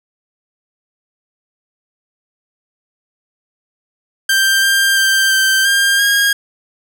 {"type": "tone with pitch steps", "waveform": "sawtooth", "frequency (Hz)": [1576, 1589, 1573, 1560, 1600, 1629], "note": ["G6", "G6", "G6", "G6", "G6", "G#6"], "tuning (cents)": [9, 23, 6, -9, 35, -34], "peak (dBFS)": -7, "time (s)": [4.29, 6.33], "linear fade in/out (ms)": 5, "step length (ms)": 340, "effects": []}